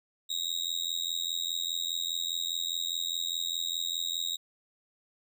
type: tone with amplitude modulation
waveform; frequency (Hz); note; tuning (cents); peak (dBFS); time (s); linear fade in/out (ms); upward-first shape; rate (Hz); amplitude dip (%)
35% pulse; 3777; A#7; +22; -24; 0.29-4.37; 20; sine; 84.9; 100
effects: none